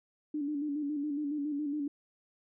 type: tone with vibrato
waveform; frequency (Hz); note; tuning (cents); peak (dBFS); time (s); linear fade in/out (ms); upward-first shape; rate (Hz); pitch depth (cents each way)
sine; 292.5; D4; -7; -31; 0.34-1.88; 5; square; 7.2; 52
effects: none